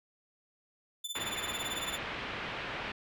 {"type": "tone with tremolo", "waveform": "sawtooth", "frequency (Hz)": 3520, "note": "A7", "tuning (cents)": 0, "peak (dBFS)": -30, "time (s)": [1.04, 1.98], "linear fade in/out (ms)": 5, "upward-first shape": "triangle", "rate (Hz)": 18, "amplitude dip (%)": 95}
{"type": "low-pass noise", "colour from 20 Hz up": "white", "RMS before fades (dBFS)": -39, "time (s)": [1.15, 2.92], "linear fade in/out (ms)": 5, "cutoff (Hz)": 2900, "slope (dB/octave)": 24}
{"effects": []}